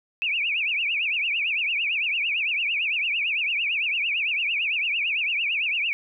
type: tone with vibrato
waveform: sine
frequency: 2532 Hz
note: D#7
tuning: 30 cents sharp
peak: -22 dBFS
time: 0.22-5.93 s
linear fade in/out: 0 ms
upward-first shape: triangle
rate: 8.9 Hz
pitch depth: 240 cents each way
effects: none